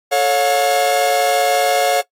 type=chord; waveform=45% pulse; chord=A augmented; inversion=none; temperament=equal with one note detuned; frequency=440 / 554.4 / 715.6 Hz; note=A4 / C#5 / E#5; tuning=0 / 0 / +42 cents; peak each=-22 / -17 / -16 dBFS; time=0.11-2.02 s; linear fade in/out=20 ms; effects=noise-tail reverb RT60 0.1 s tail -20 dB re dry + AAC 48 kbps